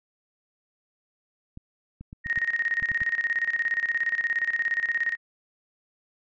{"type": "clicks", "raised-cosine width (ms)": 5, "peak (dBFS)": -28, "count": 8, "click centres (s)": [1.574, 2.01, 2.129, 2.261, 2.376, 2.825, 2.916, 3.017]}
{"type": "tone with tremolo", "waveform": "sine", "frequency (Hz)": 1864.7, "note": "A#6", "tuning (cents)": 0, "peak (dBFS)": -21, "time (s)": [2.24, 5.17], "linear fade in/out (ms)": 50, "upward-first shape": "square", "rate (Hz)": 17, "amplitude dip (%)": 75}
{"effects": ["resampled to 16000 Hz"]}